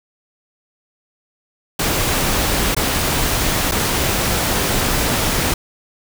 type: noise with dropouts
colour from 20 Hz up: pink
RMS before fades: -18 dBFS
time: 1.79-5.54 s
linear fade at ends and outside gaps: 5 ms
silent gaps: 2.748-2.765 / 3.713-3.719 s
effects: none